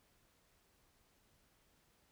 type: silence
effects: pink hiss -73 dBFS RMS until 2.11 s